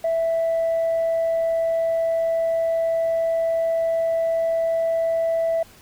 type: tone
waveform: sine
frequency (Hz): 659.3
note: E5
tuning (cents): 0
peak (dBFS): -17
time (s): 0.04-5.63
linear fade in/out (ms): 5
effects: tanh soft clip ceiling -16 dBFS + pink hiss -49 dBFS RMS until 5.81 s